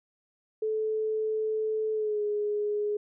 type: tone with pitch glide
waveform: sine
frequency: 435 to 416.8 Hz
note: A4 to G#4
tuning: -20 to +6 cents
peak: -26 dBFS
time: 0.62-2.97 s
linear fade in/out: 5 ms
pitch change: -74 cents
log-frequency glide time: 1.93-2.22 s
effects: none